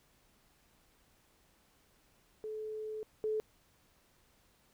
sine tone pair in turn, 432.3 / 432.3 Hz, A4 / A4, -31 / -31 cents, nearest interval unison, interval 0 cents, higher neither, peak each -38 / -31 dBFS, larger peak second, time 2.44-3.03 / 3.24-3.4 s, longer first, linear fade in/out 0 ms, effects pink hiss -69 dBFS RMS until 4.73 s

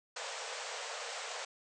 pink band-pass noise, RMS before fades -42 dBFS, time 0.16-1.45 s, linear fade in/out 5 ms, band 450 to 8300 Hz, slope 96 dB/octave, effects none

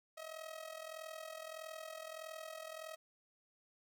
sawtooth tone with amplitude modulation, 637 Hz, D#5, 41 cents sharp, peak -39 dBFS, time 0.17-2.96 s, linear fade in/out 10 ms, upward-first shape sine, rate 41.6 Hz, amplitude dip 75%, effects none

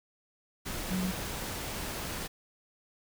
sine tone in noise, 185 Hz, F#3, in tune, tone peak -29 dBFS, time 0.9-1.12 s, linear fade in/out 20 ms, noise pink, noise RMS -37 dBFS, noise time 0.65-2.28 s, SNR +5 dB, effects none

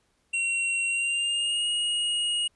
square tone with pitch glide, 2739 to 2875 Hz, F7 to F7, -34 to +50 cents, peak -25 dBFS, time 0.33-2.48 s, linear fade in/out 10 ms, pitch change +84 cents, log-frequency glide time 0.87-1.68 s, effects pink hiss -70 dBFS RMS until 2.55 s + resampled to 24000 Hz

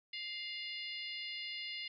harmonic tone with a mistuned harmonic, 698.5 Hz, F5, in tune, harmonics 3 / 4 / 5 / 6 / 7, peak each -45 / -45 / -49 / -48 / -50 dBFS, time 0.13-1.88 s, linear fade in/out 5 ms, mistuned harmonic 4, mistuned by +27 cents, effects none

